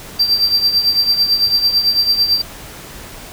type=tone with tremolo; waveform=triangle; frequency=4699 Hz; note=D8; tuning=in tune; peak=-7 dBFS; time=0.19-2.42 s; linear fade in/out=10 ms; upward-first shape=triangle; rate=9 Hz; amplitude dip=75%; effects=pink hiss -34 dBFS RMS until 3.32 s

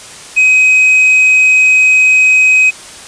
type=tone; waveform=triangle; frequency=2526 Hz; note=D#7; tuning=26 cents sharp; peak=-3 dBFS; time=0.36-2.71 s; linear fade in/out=20 ms; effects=white hiss -31 dBFS RMS until 3.07 s + resampled to 22050 Hz

